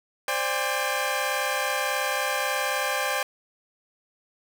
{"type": "chord", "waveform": "15% pulse", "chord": "C suspended second", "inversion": "none", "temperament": "equal with one note detuned", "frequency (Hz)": [523.3, 587.3, 804.2], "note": ["C5", "D5", "G5"], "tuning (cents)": [0, 0, 44], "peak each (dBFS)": [-23, -23, -22], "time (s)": [0.28, 3.23], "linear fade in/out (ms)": 2, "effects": []}